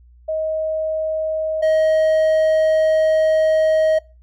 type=tone pair in turn; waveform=sine / triangle; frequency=630 / 630 Hz; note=D#5 / D#5; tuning=+21 / +21 cents; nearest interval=unison; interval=0 cents; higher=neither; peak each=-19 / -11 dBFS; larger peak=second; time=0.28-1.62 / 1.62-3.99 s; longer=second; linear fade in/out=10 ms; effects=noise-tail reverb RT60 0.3 s tail -23 dB re dry + added 60 Hz sine -45 dBFS peak until 4.22 s